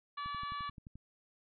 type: harmonic tone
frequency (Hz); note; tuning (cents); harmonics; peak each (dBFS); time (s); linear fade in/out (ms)
576; D5; -34; 2 / 3 / 4 / 5 / 6 / 7; -38 / -49 / -53 / -54 / -54 / -53; 0.17-0.7; 10
type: click train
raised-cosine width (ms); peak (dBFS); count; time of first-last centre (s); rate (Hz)
5; -37; 9; 0.26-0.956; 11.5
effects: none